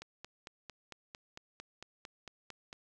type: click train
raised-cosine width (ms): 0.2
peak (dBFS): -28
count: 13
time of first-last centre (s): 0.02-2.729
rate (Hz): 4.43
effects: none